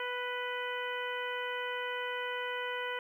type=harmonic tone with a mistuned harmonic; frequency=493.9 Hz; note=B4; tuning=in tune; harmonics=1 / 2 / 3 / 4 / 5 / 6; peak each=-39 / -40 / -40 / -41 / -46 / -44 dBFS; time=0-2.99 s; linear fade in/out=2 ms; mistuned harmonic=6; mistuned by=+30 cents; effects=11-bit